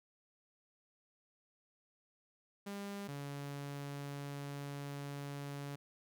sawtooth tone pair in turn, 200.7 / 141.92 Hz, G3 / C#3, +41 / +41 cents, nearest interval tritone, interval 600 cents, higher first, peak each -38 / -38 dBFS, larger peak neither, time 2.66-3.08 / 3.08-5.76 s, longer second, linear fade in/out 10 ms, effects none

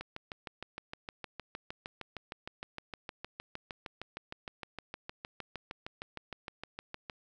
click train, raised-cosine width 0.3 ms, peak -24 dBFS, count 47, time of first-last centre 0.01-7.098 s, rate 6.49 Hz, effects none

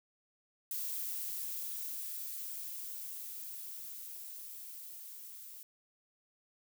violet noise with level ramp, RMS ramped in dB -38 to -50 dBFS, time 0.71-5.63 s, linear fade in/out 2 ms, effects none

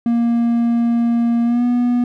triangle tone with pitch glide, 234.6 to 243.4 Hz, A#3 to B3, +11 to -25 cents, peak -11 dBFS, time 0.06-2.04 s, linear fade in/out 2 ms, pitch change +64 cents, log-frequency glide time 1.44-1.64 s, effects none

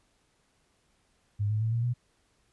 sine tone with pitch steps, 103 / 107.37 / 111.93 / 116.69 / 121.64 Hz, G#2 / A2 / A2 / A#2 / B2, -14 / -42 / +30 / +2 / -26 cents, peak -25 dBFS, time 1.39-1.94 s, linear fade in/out 20 ms, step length 110 ms, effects pink hiss -70 dBFS RMS until 2.52 s + resampled to 24000 Hz

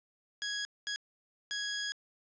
15% pulse tone bursts at uneven times, 1661.2 Hz, G#6, in tune, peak -27 dBFS, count 3, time 0.42-0.65 / 0.87-0.96 / 1.51-1.92 s, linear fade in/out 0 ms, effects resampled to 16000 Hz + 10-bit

